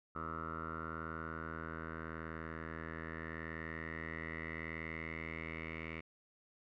10% pulse tone with low-pass filter sweep, 80.8 Hz, E2, 34 cents flat, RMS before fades -44 dBFS, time 0.15-6.01 s, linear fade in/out 10 ms, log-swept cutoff 1300 to 2300 Hz, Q 9.6, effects none

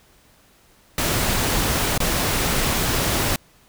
pink noise with dropouts, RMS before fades -21 dBFS, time 0.98-3.36 s, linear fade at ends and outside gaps 2 ms, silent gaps 1.978-2.002 s, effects pink hiss -55 dBFS RMS until 3.68 s

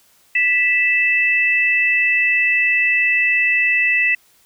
sine tone pair together, 1974 / 2637 Hz, B6 / E7, -1 / 0 cents, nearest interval perfect fourth, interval 501 cents, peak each -16 dBFS, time 0.35-4.15 s, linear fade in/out 5 ms, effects white hiss -55 dBFS RMS until 4.45 s

